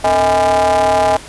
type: ring-modulated tone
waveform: square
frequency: 93.3 Hz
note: F#2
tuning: 15 cents sharp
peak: -8 dBFS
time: 0.04-1.17 s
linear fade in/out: 5 ms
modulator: 728 Hz
effects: pink hiss -34 dBFS RMS until 1.28 s + resampled to 24000 Hz